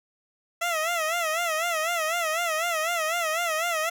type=tone with vibrato; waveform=15% pulse; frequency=659.3 Hz; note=E5; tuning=in tune; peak=-18 dBFS; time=0.61-3.9 s; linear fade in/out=10 ms; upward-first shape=sine; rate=4 Hz; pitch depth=110 cents each way; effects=none